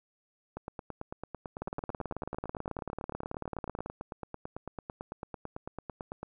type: two click trains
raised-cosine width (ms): 1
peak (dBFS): -21 / -24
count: 42 / 52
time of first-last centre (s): 1.62-3.86 / 0.57-6.23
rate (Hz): 18.3 / 9.01
effects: none